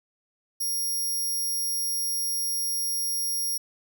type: tone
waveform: 5% pulse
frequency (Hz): 5600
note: F8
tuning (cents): +4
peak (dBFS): -20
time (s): 0.6-3.58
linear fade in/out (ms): 10
effects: none